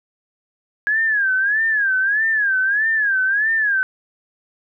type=tone with vibrato; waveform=sine; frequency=1654 Hz; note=G#6; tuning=8 cents flat; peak=-15 dBFS; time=0.87-3.83 s; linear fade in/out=0 ms; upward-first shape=sine; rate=1.6 Hz; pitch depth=150 cents each way; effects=none